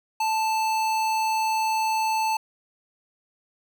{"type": "tone with notch filter", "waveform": "square", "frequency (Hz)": 880, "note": "A5", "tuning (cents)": 0, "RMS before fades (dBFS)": -24, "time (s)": [0.2, 2.37], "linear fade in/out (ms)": 5, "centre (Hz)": 11000, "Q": 1.9, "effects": []}